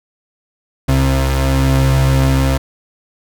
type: tone pair together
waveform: 35% pulse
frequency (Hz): 66.43 / 133.6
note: C2 / C3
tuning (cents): +27 / +36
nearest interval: octave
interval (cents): 1209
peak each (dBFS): -12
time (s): 0.88-2.58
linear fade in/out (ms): 10
effects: none